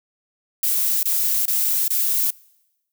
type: noise bursts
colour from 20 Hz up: violet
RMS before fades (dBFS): -20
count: 4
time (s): 0.63-2.305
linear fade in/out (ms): 2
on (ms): 400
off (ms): 25
effects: noise-tail reverb RT60 1.0 s tail -25 dB re dry